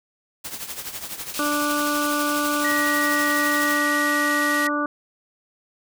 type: noise with tremolo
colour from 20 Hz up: white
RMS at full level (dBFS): -30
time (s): 0.44-3.78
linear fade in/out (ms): 10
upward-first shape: triangle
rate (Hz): 12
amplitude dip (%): 75
type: band-pass noise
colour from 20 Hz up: pink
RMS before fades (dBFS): -33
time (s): 1.34-4.67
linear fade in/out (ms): 0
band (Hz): 2300 to 14000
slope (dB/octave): 96
type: harmonic tone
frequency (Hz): 293.7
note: D4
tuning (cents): 0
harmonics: 1 / 2 / 3 / 4 / 5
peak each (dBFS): -25 / -29 / -36 / -25 / -28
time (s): 1.39-4.86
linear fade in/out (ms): 2
type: tone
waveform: sine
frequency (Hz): 1903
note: A#6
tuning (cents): +35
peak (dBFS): -22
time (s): 2.64-4.69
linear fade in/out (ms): 10
effects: none